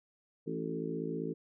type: harmonic tone with a mistuned harmonic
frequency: 55.3 Hz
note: A1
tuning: 9 cents sharp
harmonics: 3 / 4 / 5 / 6 / 7 / 8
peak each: -40 / -43 / -40 / -43 / -42 / -40 dBFS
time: 0.46-1.34 s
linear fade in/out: 20 ms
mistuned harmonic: 7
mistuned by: -23 cents
effects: none